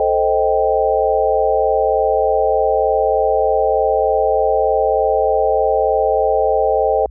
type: chord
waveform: sine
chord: A half-diminished seventh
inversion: none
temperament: equal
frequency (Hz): 440 / 523.3 / 622.3 / 784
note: A4 / C5 / Eb5 / G5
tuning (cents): 0 / 0 / 0 / 0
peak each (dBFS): -18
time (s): 0-7.06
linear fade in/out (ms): 2
effects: added 60 Hz sine -33 dBFS peak until 7.1 s